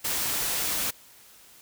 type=noise; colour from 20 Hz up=white; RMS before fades=-28 dBFS; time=0.04-0.91 s; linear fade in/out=10 ms; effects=white hiss -53 dBFS RMS until 1.61 s